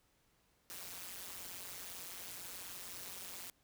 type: noise with amplitude modulation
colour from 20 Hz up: white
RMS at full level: -44 dBFS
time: 0.7-3.5 s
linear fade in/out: 0 ms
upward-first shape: sine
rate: 181 Hz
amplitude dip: 90%
effects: pink hiss -74 dBFS RMS until 3.63 s